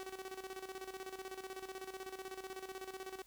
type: tone with tremolo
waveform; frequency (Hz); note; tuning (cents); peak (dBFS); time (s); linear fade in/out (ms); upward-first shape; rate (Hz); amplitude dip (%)
sawtooth; 379.4; F#4; +43; -39; 0-3.22; 0; square; 16; 70
effects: added 46 Hz sine -70 dBFS peak until 3.26 s + white hiss -66 dBFS RMS until 3.26 s